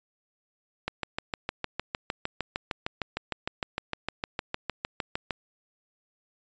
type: click train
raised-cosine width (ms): 0.3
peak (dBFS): -13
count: 30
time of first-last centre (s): 0.88-5.307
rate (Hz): 6.55
effects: resampled to 16000 Hz